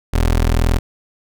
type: tone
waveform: 25% pulse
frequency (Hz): 41.2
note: E1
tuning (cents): 0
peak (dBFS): -9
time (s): 0.13-0.79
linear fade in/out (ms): 10
effects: none